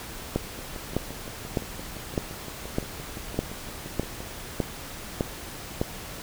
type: two click trains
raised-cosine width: 2 ms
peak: -10 / -24 dBFS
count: 10 / 22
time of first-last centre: 0.36-5.815 / 0.59-4.204 s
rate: 1.65 / 5.81 Hz
effects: pink hiss -39 dBFS RMS until 6.22 s